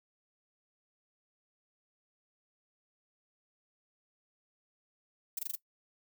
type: noise bursts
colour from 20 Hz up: violet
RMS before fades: -35 dBFS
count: 5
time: 5.37-5.555 s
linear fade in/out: 5 ms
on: 21 ms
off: 20 ms
effects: noise-tail reverb RT60 0.1 s tail -18 dB re dry